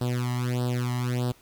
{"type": "tone with flanger", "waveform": "sawtooth", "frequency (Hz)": 123.47, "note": "B2", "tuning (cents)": 0, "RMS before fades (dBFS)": -27, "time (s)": [0.01, 1.32], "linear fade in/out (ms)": 5, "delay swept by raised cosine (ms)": [0.22, 1.01], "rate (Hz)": 1.6, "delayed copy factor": 1, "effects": ["pink hiss -57 dBFS RMS until 1.41 s"]}